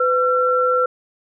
sine tone pair together, 503 / 1354.1 Hz, B4 / E6, +32 / +46 cents, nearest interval octave + perfect fourth, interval 1714 cents, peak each -17 dBFS, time 0-0.86 s, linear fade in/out 5 ms, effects none

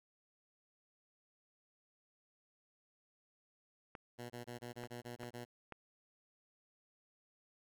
clicks, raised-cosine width 0.5 ms, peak -32 dBFS, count 4, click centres 3.952 / 4.837 / 5.233 / 5.723 s
10% pulse tone bursts, 120.7 Hz, B2, 39 cents flat, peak -37 dBFS, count 9, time 4.18-5.452 s, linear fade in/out 20 ms, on 120 ms, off 24 ms
effects none

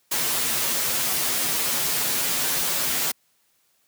white noise with comb filter, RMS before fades -24 dBFS, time 0.11-3.12 s, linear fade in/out 10 ms, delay 10 ms, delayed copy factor -0.85, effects white hiss -66 dBFS RMS until 3.87 s + high-pass 80 Hz 12 dB/octave

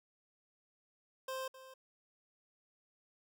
25% pulse tone with echo, 524 Hz, C5, 2 cents sharp, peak -35 dBFS, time 1.28-1.48 s, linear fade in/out 5 ms, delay 260 ms, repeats 1, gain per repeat -14 dB, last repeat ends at 1.74 s, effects none

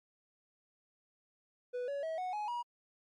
triangle tone with pitch steps, 493.9 / 564.1 / 644.2 / 735.8 / 840.3 / 959.7 Hz, B4 / C#5 / E5 / F#5 / G#5 / B5, 0 / +30 / -40 / -10 / +20 / -50 cents, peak -33 dBFS, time 1.73-2.63 s, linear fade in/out 20 ms, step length 150 ms, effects MP3 48 kbps

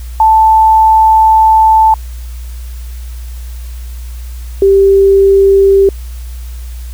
sine tone pair in turn, 880 / 392 Hz, A5 / G4, 0 / 0 cents, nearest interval octave + major second, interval 1400 cents, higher first, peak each -3 dBFS, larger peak neither, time 0.2-1.94 / 4.62-5.89 s, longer first, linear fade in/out 2 ms, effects added 60 Hz sine -21 dBFS peak until 6.93 s + white hiss -39 dBFS RMS until 6.93 s

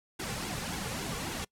pink noise with flanger, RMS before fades -36 dBFS, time 0.19-1.45 s, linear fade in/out 10 ms, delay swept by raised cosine 1.6 to 3.2 ms, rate 3.6 Hz, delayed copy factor -0.7, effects noise-tail reverb RT60 0.1 s tail -24 dB re dry + low-pass 11000 Hz 12 dB/octave

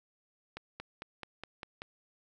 accelerating click train, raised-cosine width 0.3 ms, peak -25 dBFS, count 7, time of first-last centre 0.57-1.819 s, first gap 230 ms, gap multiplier 0.96, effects none

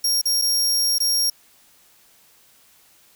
sawtooth tone with dropouts, 5580 Hz, F8, 2 cents flat, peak -15 dBFS, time 0.04-1.3 s, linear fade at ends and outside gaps 5 ms, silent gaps 0.215-0.255 / 0.416-0.42 / 0.984-1.002 s, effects white hiss -55 dBFS RMS until 3.15 s

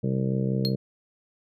harmonic tone, 65.41 Hz, C2, in tune, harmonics 2 / 3 / 4 / 5 / 6 / 7 / 8 / 9, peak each -26 / -27 / -40 / -36 / -38 / -33 / -42 / -42 dBFS, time 0.03-0.76 s, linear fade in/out 10 ms
triangle tone with exponential decay, 4248 Hz, C8, 25 cents sharp, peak -21 dBFS, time 0.65-0.75 s, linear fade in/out 0 ms, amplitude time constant 21 ms
effects none

